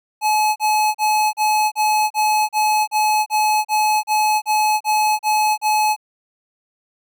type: tone bursts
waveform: square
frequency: 854 Hz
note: G#5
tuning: 48 cents sharp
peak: -15 dBFS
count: 15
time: 0.21-5.964 s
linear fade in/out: 50 ms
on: 350 ms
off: 36 ms
effects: none